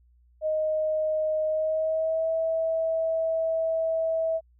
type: tone with pitch glide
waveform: sine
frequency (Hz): 622.3 to 649.5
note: D#5 to E5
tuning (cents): 0 to -26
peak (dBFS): -23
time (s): 0.41-4.41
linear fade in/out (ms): 50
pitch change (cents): +74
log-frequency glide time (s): 1.47-2.3
effects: added 60 Hz sine -57 dBFS peak until 4.59 s